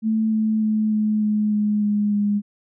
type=tone with pitch steps; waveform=sine; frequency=220 / 217.9 / 215.7 / 213.6 / 211.5 / 209.5 / 207.4 / 205.4 Hz; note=A3 / A3 / A3 / G#3 / G#3 / G#3 / G#3 / G#3; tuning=0 / -17 / -34 / +49 / +32 / +15 / -2 / -19 cents; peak=-17 dBFS; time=0.02-2.42 s; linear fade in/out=50 ms; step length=300 ms; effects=none